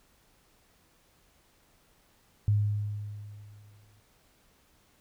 sine tone with exponential decay, 103.83 Hz, G#2, in tune, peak -20 dBFS, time 2.48-4 s, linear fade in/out 0 ms, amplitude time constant 330 ms, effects pink hiss -65 dBFS RMS until 5 s

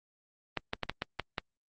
clicks, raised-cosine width 0.3 ms, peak -15 dBFS, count 7, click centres 0.573 / 0.734 / 0.833 / 0.896 / 1.021 / 1.197 / 1.382 s, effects Opus 24 kbps

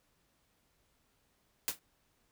white noise with exponential decay, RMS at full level -29 dBFS, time 1.68-1.79 s, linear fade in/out 0 ms, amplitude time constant 23 ms, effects pink hiss -74 dBFS RMS until 2.31 s

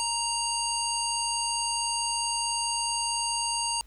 harmonic tone, 932.3 Hz, A#5, in tune, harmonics 1 / 3 / 5 / 7 / 9 / 10, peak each -31 / -35 / -32 / -36 / -34 / -36 dBFS, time 0-3.81 s, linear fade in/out 0 ms, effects added 50 Hz sine -51 dBFS peak until 3.86 s + pink hiss -62 dBFS RMS until 3.86 s

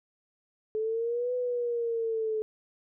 sine exponential two-way sweep, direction up then down, 431 to 500 to 431 Hz, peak -27 dBFS, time 0.75-2.42 s, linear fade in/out 0 ms, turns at 1.34 s, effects none

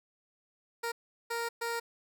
15% pulse tone bursts at uneven times, 466.2 Hz, A#4, in tune, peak -26 dBFS, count 3, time 0.83-0.92 / 1.3-1.49 / 1.61-1.8 s, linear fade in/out 10 ms, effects none

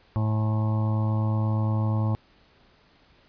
harmonic tone with a mistuned harmonic, 108.5 Hz, A2, 24 cents flat, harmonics 1 / 2 / 3 / 5 / 6 / 7 / 8 / 9 / 10, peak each -22 / -31 / -37 / -39 / -43 / -44 / -40 / -44 / -41 dBFS, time 0.16-2.15 s, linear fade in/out 0 ms, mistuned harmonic 7, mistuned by +68 cents, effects pink hiss -59 dBFS RMS until 3.28 s + resampled to 11025 Hz

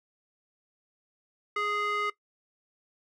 square tone with band-pass filter, 415.3 Hz, G#4, in tune, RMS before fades -30 dBFS, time 1.56-2.1 s, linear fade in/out 5 ms, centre 1600 Hz, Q 3.8, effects noise-tail reverb RT60 0.1 s tail -18 dB re dry

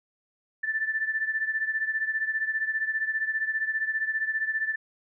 sine beating tone pair, 1760 / 1775 Hz, A6 / A6, 0 / +15 cents, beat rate 15 Hz, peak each -27 / -31 dBFS, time 0.63-4.76 s, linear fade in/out 10 ms, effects none

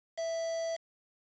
triangle tone with quantisation, 659.3 Hz, E5, in tune, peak -30 dBFS, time 0.17-0.77 s, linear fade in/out 20 ms, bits 7, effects resampled to 16000 Hz

